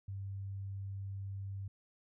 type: tone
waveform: sine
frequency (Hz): 98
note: G2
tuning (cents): 0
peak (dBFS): -39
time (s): 0.08-1.68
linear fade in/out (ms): 5
effects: none